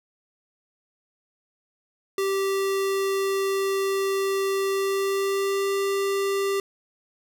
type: tone with pitch glide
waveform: square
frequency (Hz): 390.1 to 394.4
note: G4 to G4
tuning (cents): -8 to +11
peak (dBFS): -23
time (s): 2.18-6.6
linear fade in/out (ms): 2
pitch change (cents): +19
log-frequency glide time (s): 4.67-5.71
effects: none